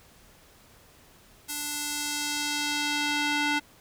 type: tone with band-pass filter sweep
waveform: square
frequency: 293.7 Hz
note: D4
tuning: in tune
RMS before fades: -29 dBFS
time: 1.48-3.6 s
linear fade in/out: 20 ms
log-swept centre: 11000 to 2200 Hz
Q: 0.81
effects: pink hiss -56 dBFS RMS until 3.8 s

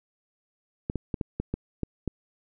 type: clicks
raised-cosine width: 3 ms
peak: -15 dBFS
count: 8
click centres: 0.899 / 0.957 / 1.142 / 1.212 / 1.4 / 1.54 / 1.833 / 2.077 s
effects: none

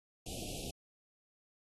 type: band-stop noise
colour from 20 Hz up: pink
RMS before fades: -43 dBFS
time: 0.26-0.71 s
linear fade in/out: 5 ms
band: 760 to 2500 Hz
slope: 96 dB/octave
effects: AAC 32 kbps

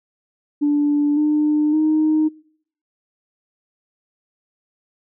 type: tone with pitch steps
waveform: sine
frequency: 292.1 / 301 / 310.2 Hz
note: D4 / D4 / D#4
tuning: -9 / +43 / -5 cents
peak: -13 dBFS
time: 0.61-2.29 s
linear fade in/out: 20 ms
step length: 560 ms
effects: noise-tail reverb RT60 0.7 s tail -26 dB re dry + tanh soft clip ceiling -10 dBFS

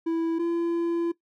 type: tone pair in turn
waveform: triangle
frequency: 329.6 / 338.9 Hz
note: E4 / E4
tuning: 0 / +48 cents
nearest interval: unison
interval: 48 cents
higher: second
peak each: -21 dBFS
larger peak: neither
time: 0.06-0.39 / 0.39-1.12 s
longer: second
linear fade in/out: 10 ms
effects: noise-tail reverb RT60 0.1 s tail -18 dB re dry

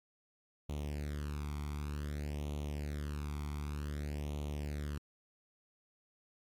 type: tone with flanger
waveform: sawtooth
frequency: 73.42 Hz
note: D2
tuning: in tune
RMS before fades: -39 dBFS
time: 0.69-4.98 s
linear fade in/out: 5 ms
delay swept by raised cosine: 0.3 to 0.89 ms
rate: 0.54 Hz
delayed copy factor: +0.8
effects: MP3 96 kbps

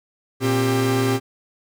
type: tone cluster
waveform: 45% pulse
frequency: 117.6 / 265.2 / 395.3 Hz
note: A#2 / C4 / G4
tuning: +16 / +23 / +15 cents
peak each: -22 dBFS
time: 0.4-1.2 s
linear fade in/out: 50 ms
effects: none

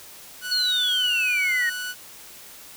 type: tone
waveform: sawtooth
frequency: 1480 Hz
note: F#6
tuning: in tune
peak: -25 dBFS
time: 0.41-1.95 s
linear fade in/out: 50 ms
type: exponential sweep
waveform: sine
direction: down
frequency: 4412 to 1833 Hz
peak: -20 dBFS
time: 0.51-1.7 s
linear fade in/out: 10 ms
effects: white hiss -44 dBFS RMS until 2.76 s

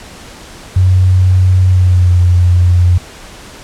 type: tone with pitch glide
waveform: sine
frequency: 92.5 to 88.78 Hz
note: F#2 to F2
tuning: 0 to +29 cents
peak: -5 dBFS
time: 0.76-2.98 s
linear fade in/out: 5 ms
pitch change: -71 cents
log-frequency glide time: 1.68-2.14 s
effects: pink hiss -33 dBFS RMS until 3.63 s + low-pass 9000 Hz 12 dB/octave

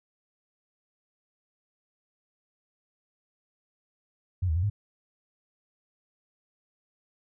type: tone with pitch steps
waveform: sine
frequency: 91.6 / 78.5 / 88.2 / 103.2 Hz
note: F#2 / D#2 / F2 / G#2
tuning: -17 / +16 / +18 / -10 cents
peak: -23 dBFS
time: 4.42-4.7 s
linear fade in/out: 10 ms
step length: 70 ms
effects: none

